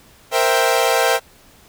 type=chord; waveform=sawtooth; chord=C dominant seventh; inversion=third; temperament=equal; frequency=466.2 / 523.3 / 659.3 / 784 Hz; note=Bb4 / C5 / E5 / G5; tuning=0 / 0 / 0 / 0 cents; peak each=-16 dBFS; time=0.31-1.2 s; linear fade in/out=50 ms; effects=pink hiss -49 dBFS RMS until 1.68 s

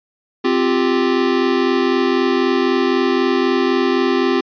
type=chord; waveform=square; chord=C suspended fourth; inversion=none; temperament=equal with one note detuned; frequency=261.6 / 349.2 / 393.1 Hz; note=C4 / F4 / G4; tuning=0 / 0 / +5 cents; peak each=-19 dBFS; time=0.44-4.41 s; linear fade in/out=10 ms; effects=resampled to 11025 Hz

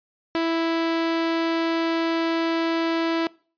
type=tone; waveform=sawtooth; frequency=329.9 Hz; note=E4; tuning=1 cent sharp; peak=-17 dBFS; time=0.35-3.27 s; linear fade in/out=0 ms; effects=noise-tail reverb RT60 0.4 s tail -23 dB re dry + resampled to 11025 Hz

